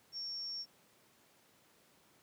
sine tone, 5490 Hz, F8, 31 cents flat, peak -39 dBFS, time 0.12-0.66 s, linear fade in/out 50 ms, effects pink hiss -67 dBFS RMS until 2.22 s + high-pass 150 Hz 12 dB/octave

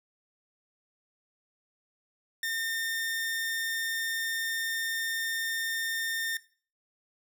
sawtooth tone, 1816 Hz, A#6, 46 cents flat, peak -26 dBFS, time 2.43-6.37 s, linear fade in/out 2 ms, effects noise-tail reverb RT60 0.4 s tail -18 dB re dry

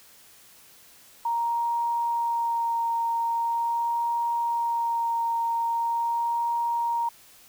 sine tone with vibrato, 932.3 Hz, A#5, in tune, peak -23 dBFS, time 1.25-7.09 s, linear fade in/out 5 ms, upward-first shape sine, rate 0.42 Hz, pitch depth 11 cents each way, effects white hiss -53 dBFS RMS until 7.48 s

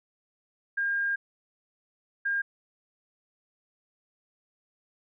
sine tone bursts at uneven times, 1611 Hz, G6, 47 cents sharp, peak -25 dBFS, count 2, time 0.77-1.16 / 2.25-2.42 s, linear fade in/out 10 ms, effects none

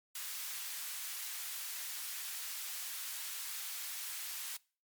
white high-pass noise, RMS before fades -42 dBFS, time 0.15-4.57 s, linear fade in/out 5 ms, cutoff 1300 Hz, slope 12 dB/octave, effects noise-tail reverb RT60 0.4 s tail -24 dB re dry + MP3 96 kbps

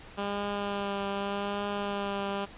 10% pulse tone with vibrato, 201.1 Hz, G3, 44 cents sharp, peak -22 dBFS, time 0.17-2.46 s, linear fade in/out 20 ms, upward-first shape triangle, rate 0.83 Hz, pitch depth 22 cents each way, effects pink hiss -49 dBFS RMS until 2.57 s + resampled to 8000 Hz

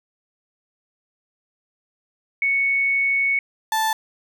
sine / 35% pulse tone pair in turn, 2217 / 879.8 Hz, C#7 / A5, 0 / 0 cents, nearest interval octave + major third, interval 1600 cents, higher first, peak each -17 dBFS, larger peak neither, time 2.42-3.39 / 3.72-3.93 s, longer first, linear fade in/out 2 ms, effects none

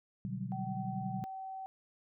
sine chord, G major seventh, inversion first, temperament equal, 123.47 / 146.83 / 185 / 196 Hz, B2 / D3 / F#3 / G3, 0 / 0 / 0 / 0 cents, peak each -41 / -44 / -40 / -42 dBFS, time 0.25-1.24 s, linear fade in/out 0 ms
sine tone, 765 Hz, G5, 42 cents flat, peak -40 dBFS, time 0.52-1.66 s, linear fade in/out 0 ms
effects none

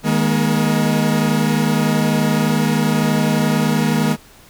40% pulse chord, D# suspended fourth, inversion none, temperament equal with one note detuned, 155.56 / 207.7 / 238.8 Hz, D#3 / G#3 / A#3, 0 / 0 / +42 cents, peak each -18 dBFS, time 0.03-4.17 s, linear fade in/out 50 ms, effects pink hiss -46 dBFS RMS until 4.49 s

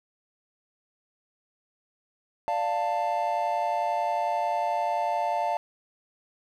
triangle chord, D minor, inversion none, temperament equal with one note detuned, 587.3 / 698.5 / 887.7 Hz, D5 / F5 / A5, 0 / 0 / +15 cents, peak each -30 / -26 / -26 dBFS, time 2.48-5.57 s, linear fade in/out 0 ms, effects none

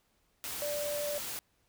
sine tone in noise, 586 Hz, D5, 4 cents flat, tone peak -33 dBFS, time 0.62-1.18 s, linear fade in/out 0 ms, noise white, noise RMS -39 dBFS, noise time 0.44-1.39 s, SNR +3 dB, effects pink hiss -73 dBFS RMS until 1.68 s

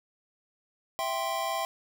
square chord, C major, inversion first, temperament equal, 659.3 / 784 / 1046.5 Hz, E5 / G5 / C6, 0 / 0 / 0 cents, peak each -34 dBFS, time 0.99-1.65 s, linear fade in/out 0 ms, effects none

